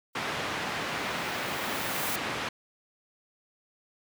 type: noise with exponential growth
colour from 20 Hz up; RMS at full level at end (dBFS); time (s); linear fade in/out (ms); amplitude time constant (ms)
blue; -32; 0.13-2.16; 5; 440
type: band-pass noise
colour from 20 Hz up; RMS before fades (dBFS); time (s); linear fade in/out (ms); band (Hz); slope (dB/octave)
white; -33; 0.15-2.49; 5; 100 to 2300; 12
effects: none